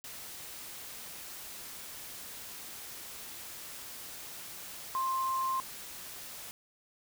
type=tone in noise; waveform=sine; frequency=1053 Hz; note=C6; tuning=11 cents sharp; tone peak=-29 dBFS; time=4.95-5.6 s; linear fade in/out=0 ms; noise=white; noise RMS=-45 dBFS; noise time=0.04-6.51 s; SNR=+13 dB; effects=none